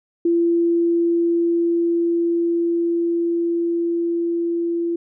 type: tone with level ramp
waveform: sine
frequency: 339.6 Hz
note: F4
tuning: 48 cents flat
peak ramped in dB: -14 to -19 dBFS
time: 0.25-4.96 s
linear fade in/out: 5 ms
effects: none